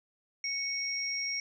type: tone pair together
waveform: sine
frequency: 2217 / 5595 Hz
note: C#7 / F8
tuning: 0 / +2 cents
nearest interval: octave + major third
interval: 1602 cents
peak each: -35 / -33 dBFS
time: 0.44-1.4 s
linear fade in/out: 2 ms
effects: none